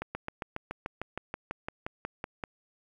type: slowing click train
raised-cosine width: 0.5 ms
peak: -19 dBFS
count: 16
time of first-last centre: 0.02-2.438 s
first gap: 130 ms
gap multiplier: 1.03
effects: 9-bit